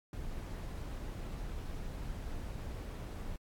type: noise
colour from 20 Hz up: brown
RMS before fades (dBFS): -41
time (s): 0.13-3.36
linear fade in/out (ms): 2
effects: AAC 64 kbps